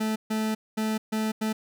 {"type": "tone bursts at uneven times", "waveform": "40% pulse", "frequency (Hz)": 218.1, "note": "A3", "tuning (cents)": -15, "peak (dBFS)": -24, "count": 5, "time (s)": [[0, 0.16], [0.3, 0.55], [0.77, 0.98], [1.12, 1.32], [1.41, 1.53]], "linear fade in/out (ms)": 10, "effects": []}